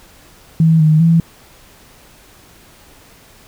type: tone with pitch steps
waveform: sine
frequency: 161.8 / 155.3 / 165.8 Hz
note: E3 / D#3 / E3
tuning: -32 / -3 / +10 cents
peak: -7 dBFS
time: 0.6-1.2 s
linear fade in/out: 2 ms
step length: 200 ms
effects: pink hiss -45 dBFS RMS until 3.47 s